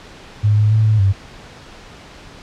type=tone with pitch steps; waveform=sine; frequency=105 / 106 / 109.3 / 108 / 97.6 Hz; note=G#2 / G#2 / A2 / A2 / G2; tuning=+19 / +36 / -11 / -32 / -7 cents; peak=-10 dBFS; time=0.43-1.13 s; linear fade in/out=20 ms; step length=140 ms; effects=pink hiss -39 dBFS RMS until 2.42 s + low-pass 5000 Hz 12 dB/octave